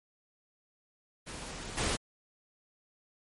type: noise with level steps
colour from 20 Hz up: pink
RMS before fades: -42 / -31 dBFS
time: 1.26-1.97 s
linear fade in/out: 20 ms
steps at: 1.77 s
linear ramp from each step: 10 ms
effects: MP3 48 kbps